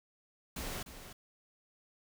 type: noise with echo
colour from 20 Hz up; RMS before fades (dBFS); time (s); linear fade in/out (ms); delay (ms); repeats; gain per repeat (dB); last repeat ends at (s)
pink; -40; 0.56-0.83; 5; 300; 1; -10; 1.13
effects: none